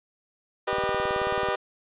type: chord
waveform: 20% pulse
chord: G augmented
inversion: none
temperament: just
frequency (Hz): 392 / 490 / 612.5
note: G4 / B4 / D#5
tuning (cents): 0 / -14 / -27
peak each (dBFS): -24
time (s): 0.67-1.56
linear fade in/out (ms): 10
type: click train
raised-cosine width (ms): 3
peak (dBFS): -25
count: 15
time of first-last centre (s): 0.73-1.487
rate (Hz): 18.5
effects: resampled to 8000 Hz + 9-bit